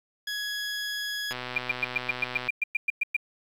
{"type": "tone", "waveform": "20% pulse", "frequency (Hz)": 1674, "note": "G#6", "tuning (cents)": 13, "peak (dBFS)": -25, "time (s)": [0.27, 1.33], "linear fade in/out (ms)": 5}
{"type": "click train", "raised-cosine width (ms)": 0.3, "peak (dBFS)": -18, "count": 147, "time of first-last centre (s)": [1.31, 2.478], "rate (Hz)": 125}
{"type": "tone bursts", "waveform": "sine", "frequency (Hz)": 2399, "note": "D7", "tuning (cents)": 36, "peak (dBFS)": -21, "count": 13, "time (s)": [1.56, 3.166], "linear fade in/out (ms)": 5, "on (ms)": 22, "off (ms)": 110}
{"effects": ["low-pass 12000 Hz 12 dB/octave", "9-bit"]}